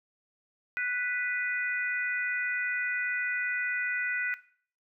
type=harmonic tone; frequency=493.9 Hz; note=B4; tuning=in tune; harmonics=3 / 4 / 5; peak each=-31 / -33 / -35 dBFS; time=0.77-4.34 s; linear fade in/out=0 ms; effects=noise-tail reverb RT60 0.5 s tail -17 dB re dry

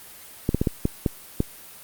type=clicks; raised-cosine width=3 ms; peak=-7 dBFS; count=7; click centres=0.491 / 0.546 / 0.615 / 0.672 / 0.854 / 1.062 / 1.404 s; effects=white hiss -44 dBFS RMS until 1.83 s + Opus 32 kbps

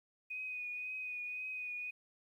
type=tone with vibrato; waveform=sine; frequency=2489 Hz; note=D#7; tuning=in tune; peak=-39 dBFS; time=0.3-1.91 s; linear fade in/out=10 ms; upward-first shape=triangle; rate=1.9 Hz; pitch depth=29 cents each way; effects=12-bit

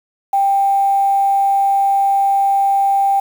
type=tone with quantisation; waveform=sine; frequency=790 Hz; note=G5; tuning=13 cents sharp; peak=-11 dBFS; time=0.33-3.2 s; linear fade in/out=5 ms; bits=6; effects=none

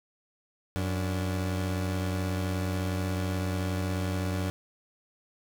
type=tone pair together; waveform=30% pulse; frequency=91.37 / 290.5 Hz; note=F#2 / D4; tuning=-21 / -19 cents; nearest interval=octave + minor sixth; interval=2002 cents; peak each=-26 / -33 dBFS; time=0.76-4.5 s; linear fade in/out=0 ms; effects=none

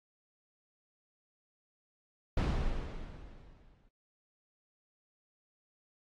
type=noise with exponential decay; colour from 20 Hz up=brown; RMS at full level=-26 dBFS; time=2.37-3.89 s; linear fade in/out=5 ms; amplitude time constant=330 ms; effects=low-pass 5000 Hz 12 dB/octave + AAC 32 kbps

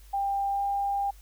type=tone with pitch glide; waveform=sine; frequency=794 to 799.1 Hz; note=G5 to G5; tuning=+22 to +33 cents; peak=-25 dBFS; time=0.13-1.11 s; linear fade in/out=10 ms; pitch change=+11 cents; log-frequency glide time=0.5-0.62 s; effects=added 50 Hz sine -48 dBFS peak until 1.21 s + white hiss -59 dBFS RMS until 1.21 s

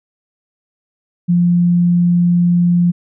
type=tone; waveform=sine; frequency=174.61 Hz; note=F3; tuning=in tune; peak=-9 dBFS; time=1.28-2.92 s; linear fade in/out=20 ms; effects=none

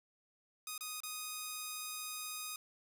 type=tone with dropouts; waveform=5% pulse; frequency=1244.5 Hz; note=D#6; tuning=in tune; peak=-29 dBFS; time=0.67-2.56 s; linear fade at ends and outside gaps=2 ms; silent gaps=0.779-0.808 / 1.004-1.034 s; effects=none

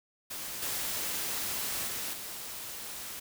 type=noise with level steps; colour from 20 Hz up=white; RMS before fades=-39 / -34 / -36 / -41 dBFS; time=0.3-3.2 s; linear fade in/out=10 ms; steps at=0.62 / 1.87 / 2.13 s; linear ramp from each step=5 ms; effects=none

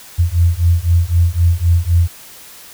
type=beating tone pair; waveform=sine; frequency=83.8 / 87.7 Hz; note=E2 / F2; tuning=+29 / +8 cents; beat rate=3.9 Hz; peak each=-13 dBFS; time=0.18-2.08 s; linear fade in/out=20 ms; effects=white hiss -38 dBFS RMS until 2.73 s

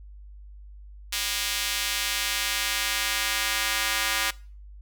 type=tone with high-pass filter sweep; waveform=square; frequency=110 Hz; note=A2; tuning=in tune; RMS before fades=-27 dBFS; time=1.12-4.31 s; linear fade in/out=10 ms; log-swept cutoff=3000 to 1700 Hz; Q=0.93; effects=noise-tail reverb RT60 0.4 s tail -22 dB re dry + added 50 Hz sine -42 dBFS peak until 4.81 s

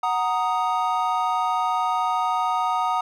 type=chord; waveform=triangle; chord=D# minor; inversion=first; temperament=equal; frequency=740 / 932.3 / 1244.5 Hz; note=F#5 / A#5 / D#6; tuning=0 / 0 / 0 cents; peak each=-23 dBFS; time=0.03-3.01 s; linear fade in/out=5 ms; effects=none

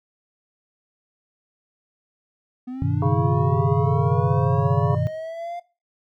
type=linear sweep; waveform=triangle; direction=up; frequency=246.9 to 702 Hz; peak=-27 dBFS; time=2.67-5.6 s; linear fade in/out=10 ms
type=chord; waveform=sine; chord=G augmented; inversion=none; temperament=equal; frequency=98 / 123.47 / 155.56 Hz; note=G2 / B2 / D#3; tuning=0 / 0 / 0 cents; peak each=-24 dBFS; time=2.82-5.07 s; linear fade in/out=0 ms
type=harmonic tone; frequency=138.59 Hz; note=C#3; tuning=in tune; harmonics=1 / 3 / 5 / 7 / 8; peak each=-22 / -27 / -29 / -30 / -31 dBFS; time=3.02-4.95 s; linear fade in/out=2 ms
effects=noise-tail reverb RT60 0.3 s tail -18 dB re dry

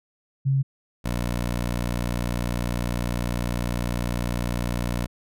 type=tone pair in turn; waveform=sine / 15% pulse; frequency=135.7 / 60 Hz; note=C#3 / B1; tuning=-36 / -49 cents; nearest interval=octave + major second; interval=1413 cents; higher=first; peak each=-18 dBFS; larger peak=neither; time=0.45-0.63 / 1.04-5.07 s; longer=second; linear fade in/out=20 ms; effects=none

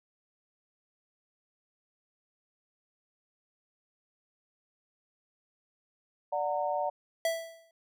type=chord; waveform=sine; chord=D augmented; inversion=none; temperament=just; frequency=587.3 / 734.2 / 917.7 Hz; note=D5 / F#5 / A#5; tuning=0 / -14 / -27 cents; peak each=-32 / -32 / -34 dBFS; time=6.32-6.9 s; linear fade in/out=10 ms
type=tone with exponential decay; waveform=square; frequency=659.3 Hz; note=E5; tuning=in tune; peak=-25 dBFS; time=7.25-7.71 s; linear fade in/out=2 ms; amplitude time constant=98 ms
effects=none

